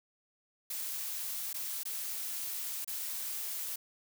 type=noise with dropouts; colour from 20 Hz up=blue; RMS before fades=-38 dBFS; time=0.7-3.76 s; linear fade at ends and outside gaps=5 ms; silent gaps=1.531-1.542 / 1.834-1.853 / 2.847-2.876 s; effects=none